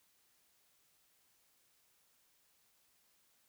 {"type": "silence", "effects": ["white hiss -73 dBFS RMS until 3.48 s"]}